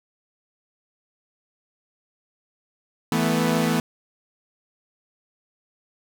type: chord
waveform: sawtooth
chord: E suspended fourth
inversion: none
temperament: equal with one note detuned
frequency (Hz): 164.15 / 220 / 246.9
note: E3 / A3 / B3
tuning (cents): -7 / 0 / 0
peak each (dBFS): -20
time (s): 3.12-3.8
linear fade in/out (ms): 2
effects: none